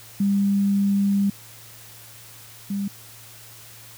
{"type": "tone pair in turn", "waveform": "sine", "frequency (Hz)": [199.4, 199.4], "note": ["G3", "G3"], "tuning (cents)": [30, 30], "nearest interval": "unison", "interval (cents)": 0, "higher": "neither", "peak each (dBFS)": [-17, -23], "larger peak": "first", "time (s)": [[0.2, 1.3], [2.7, 2.88]], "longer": "first", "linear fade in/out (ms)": 5, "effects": ["added 113 Hz sine -50 dBFS peak until 3.97 s", "white hiss -45 dBFS RMS until 3.97 s"]}